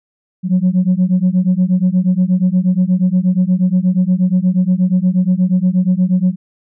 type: beating tone pair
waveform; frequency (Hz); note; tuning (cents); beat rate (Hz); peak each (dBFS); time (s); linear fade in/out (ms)
sine; 179 / 187.4; F3 / F#3; +43 / +22; 8.4; -12; 0.43-6.36; 50
effects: tanh soft clip ceiling -6 dBFS